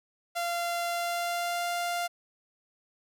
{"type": "tone with pitch glide", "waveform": "sawtooth", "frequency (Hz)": [690, 697.2], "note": ["F5", "F5"], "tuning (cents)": [-21, -3], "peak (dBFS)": -25, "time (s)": [0.35, 2.08], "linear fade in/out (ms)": 20, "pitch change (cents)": 18, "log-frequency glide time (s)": [0.89, 1.68], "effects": []}